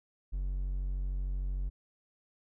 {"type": "tone", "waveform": "triangle", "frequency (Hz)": 46.57, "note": "F#1", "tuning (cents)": 12, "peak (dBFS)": -29, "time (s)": [0.32, 1.7], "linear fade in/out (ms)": 20, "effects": []}